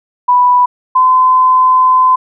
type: tone pair in turn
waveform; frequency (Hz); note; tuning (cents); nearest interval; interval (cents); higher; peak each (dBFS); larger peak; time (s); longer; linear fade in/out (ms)
sine; 987.8 / 1023; B5 / C6; 0 / -39; minor second; 61; second; -5; neither; 0.28-0.66 / 0.95-2.16; second; 10
effects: none